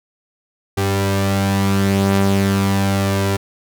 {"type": "tone pair together", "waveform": "sawtooth", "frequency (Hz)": [98, 196.36], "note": ["G2", "G3"], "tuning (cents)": [0, 3], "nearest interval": "octave", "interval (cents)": 1203, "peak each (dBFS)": [-13, -14], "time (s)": [0.77, 3.37], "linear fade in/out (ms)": 10, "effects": []}